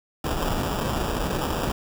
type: noise with sample-and-hold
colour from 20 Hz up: pink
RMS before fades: -26 dBFS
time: 0.24-1.72 s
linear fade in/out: 5 ms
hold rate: 2100 Hz
effects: none